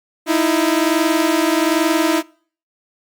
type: tone pair together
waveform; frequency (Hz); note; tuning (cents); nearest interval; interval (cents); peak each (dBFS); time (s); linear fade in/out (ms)
sawtooth; 312.2 / 333.4; D#4 / E4; +6 / +20; minor second; 114; -13; 0.26-2.23; 50
effects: noise-tail reverb RT60 0.5 s tail -26 dB re dry + Opus 48 kbps